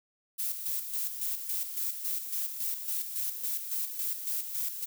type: noise with tremolo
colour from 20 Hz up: violet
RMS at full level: -32 dBFS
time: 0.38-4.86 s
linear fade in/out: 20 ms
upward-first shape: square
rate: 3.6 Hz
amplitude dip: 55%
effects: none